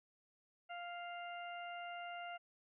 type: harmonic tone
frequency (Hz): 698.5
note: F5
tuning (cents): 0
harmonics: 1 / 2 / 3 / 4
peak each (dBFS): -46 / -51 / -54 / -54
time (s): 0.69-2.38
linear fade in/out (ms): 20
effects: none